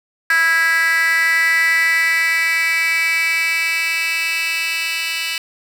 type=tone with high-pass filter sweep; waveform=10% pulse; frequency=328.3 Hz; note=E4; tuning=7 cents flat; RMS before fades=-17 dBFS; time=0.3-5.38 s; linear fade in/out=2 ms; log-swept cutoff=1700 to 2900 Hz; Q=6.6; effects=none